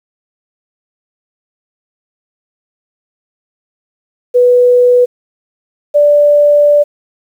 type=tone pair in turn; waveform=sine; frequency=492.4 / 585.6 Hz; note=B4 / D5; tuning=-5 / -5 cents; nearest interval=minor third; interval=300 cents; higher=second; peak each=-4 dBFS; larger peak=neither; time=4.34-5.06 / 5.94-6.84 s; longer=second; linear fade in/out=20 ms; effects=7-bit